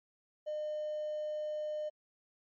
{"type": "tone with hard clipping", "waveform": "triangle", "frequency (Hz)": 607, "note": "D#5", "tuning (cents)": -43, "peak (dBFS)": -35, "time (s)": [0.46, 1.9], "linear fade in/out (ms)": 20, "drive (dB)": 4, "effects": ["MP3 32 kbps"]}